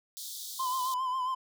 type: high-pass noise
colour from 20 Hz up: pink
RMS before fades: -41 dBFS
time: 0.17-0.94 s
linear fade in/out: 0 ms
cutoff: 3400 Hz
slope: 96 dB/octave
type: tone with vibrato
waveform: triangle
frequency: 1025 Hz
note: C6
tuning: 36 cents flat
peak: -27 dBFS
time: 0.59-1.35 s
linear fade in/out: 10 ms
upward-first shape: sine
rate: 7.4 Hz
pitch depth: 50 cents each way
effects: none